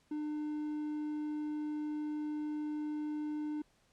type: tone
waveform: triangle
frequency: 301.1 Hz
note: D4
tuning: 43 cents sharp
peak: -33 dBFS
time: 0.11-3.62 s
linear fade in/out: 5 ms
effects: pink hiss -71 dBFS RMS until 3.92 s + low-pass 9000 Hz 12 dB/octave